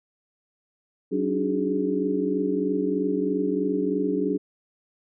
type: tone cluster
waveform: sine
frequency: 188.3 / 283 / 306.1 / 371.9 / 417.9 Hz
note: F#3 / C#4 / D#4 / F#4 / G#4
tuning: +31 / +36 / -28 / +9 / +11 cents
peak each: -30 / -26 / -30 / -31 / -27 dBFS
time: 1.11-4.38 s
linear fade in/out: 20 ms
effects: none